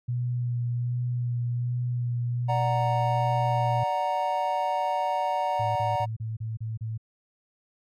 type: tone with vibrato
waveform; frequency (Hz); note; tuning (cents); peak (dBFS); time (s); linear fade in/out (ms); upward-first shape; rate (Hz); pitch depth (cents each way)
sine; 121.5; B2; -28; -25; 0.08-3.84; 10; sine; 1.3; 18
type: chord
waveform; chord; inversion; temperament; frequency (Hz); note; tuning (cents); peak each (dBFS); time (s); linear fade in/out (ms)
triangle; D augmented; none; equal; 587.3 / 740 / 932.3; D5 / F#5 / A#5; 0 / 0 / 0; -29 / -26 / -26; 2.48-6.06; 20
type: tone bursts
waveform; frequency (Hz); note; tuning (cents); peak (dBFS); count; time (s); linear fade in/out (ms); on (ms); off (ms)
sine; 111.4; A2; +22; -29; 7; 5.59-6.978; 10; 170; 33
effects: none